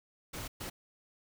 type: noise bursts at uneven times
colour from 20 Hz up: pink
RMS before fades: -41 dBFS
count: 2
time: 0.33-0.48 / 0.6-0.7 s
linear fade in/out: 10 ms
effects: none